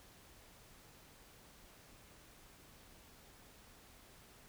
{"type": "silence", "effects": ["pink hiss -61 dBFS RMS until 4.48 s"]}